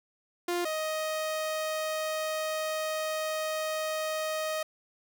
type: tone pair in turn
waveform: sawtooth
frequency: 350.3 / 625.8 Hz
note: F4 / D#5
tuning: +5 / +10 cents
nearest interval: minor seventh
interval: 1005 cents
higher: second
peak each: -24 / -26 dBFS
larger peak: first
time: 0.48-0.65 / 0.65-4.63 s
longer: second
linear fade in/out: 5 ms
effects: none